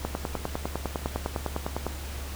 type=click train; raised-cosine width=1 ms; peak=-14 dBFS; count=19; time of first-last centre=0.05-1.866 s; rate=9.91 Hz; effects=added 70 Hz sine -35 dBFS peak until 2.35 s + pink hiss -41 dBFS RMS until 2.35 s